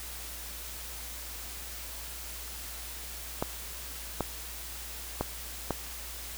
clicks, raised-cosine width 1 ms, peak -14 dBFS, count 4, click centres 3.425 / 4.207 / 5.21 / 5.707 s, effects added 58 Hz sine -45 dBFS peak until 6.37 s + white hiss -42 dBFS RMS until 6.37 s

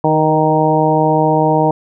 harmonic tone with a mistuned harmonic, 155.56 Hz, D#3, in tune, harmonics 1 / 2 / 3 / 4 / 5 / 6, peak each -17 / -17 / -17 / -17 / -17 / -17 dBFS, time 0.04-1.71 s, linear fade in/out 2 ms, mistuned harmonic 3, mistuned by +19 cents, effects none

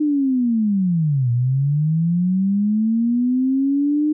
sine linear two-way sweep, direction down then up, 305.9 to 117.8 to 305.9 Hz, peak -15 dBFS, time 0-4.13 s, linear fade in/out 10 ms, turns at 1.31 s, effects none

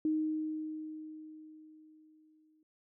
sine tone with exponential decay, 311.1 Hz, D#4, in tune, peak -27 dBFS, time 0.05-2.63 s, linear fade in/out 2 ms, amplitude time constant 560 ms, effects none

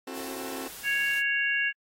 sawtooth chord, F# half-diminished seventh, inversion second, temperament just, 266.4 / 333 / 370 / 444 Hz, C4 / E4 / F#4 / A4, +31 / +18 / 0 / +16 cents, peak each -35 / -41 / -37 / -39 dBFS, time 0.07-0.68 s, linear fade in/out 5 ms
white noise, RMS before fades -43 dBFS, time 0.12-1.23 s, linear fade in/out 50 ms
harmonic tone, 554.4 Hz, C#5, in tune, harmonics 3 / 4 / 5, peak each -26 / -32 / -29 dBFS, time 0.83-1.73 s, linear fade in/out 50 ms
effects AAC 48 kbps

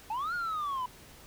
sine linear two-way sweep, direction up then down, 830 to 1449 to 978 Hz, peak -28 dBFS, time 0.1-0.86 s, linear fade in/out 5 ms, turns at 0.34 s, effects tanh soft clip ceiling -30 dBFS + pink hiss -53 dBFS RMS until 1.26 s

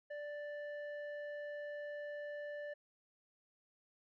square tone with low-pass filter, 587.3 Hz, D5, in tune, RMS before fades -45 dBFS, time 0.1-2.74 s, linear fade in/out 10 ms, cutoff 1500 Hz, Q 2.1, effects none

